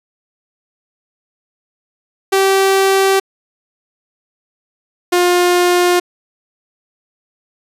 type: tone pair in turn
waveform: sawtooth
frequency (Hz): 387.3 / 355.1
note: G4 / F4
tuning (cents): -21 / +29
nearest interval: major second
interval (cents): 150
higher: first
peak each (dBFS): -6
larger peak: neither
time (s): 2.32-3.2 / 5.12-6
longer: neither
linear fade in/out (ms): 10
effects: resampled to 32000 Hz